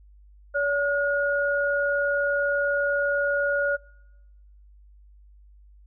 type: tone pair together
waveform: sine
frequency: 569.8 / 1438 Hz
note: C#5 / F#6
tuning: +48 / -50 cents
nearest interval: octave + major third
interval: 1602 cents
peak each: -24 dBFS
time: 0.54-3.77 s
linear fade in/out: 20 ms
effects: noise-tail reverb RT60 1.0 s tail -26 dB re dry + added 50 Hz sine -49 dBFS peak until 5.86 s